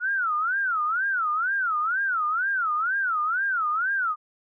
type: tone with vibrato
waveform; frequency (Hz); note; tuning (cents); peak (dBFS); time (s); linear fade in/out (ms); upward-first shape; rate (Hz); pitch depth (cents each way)
sine; 1396.9; F6; 0; -22; 0-4.16; 50; sine; 2.1; 250
effects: none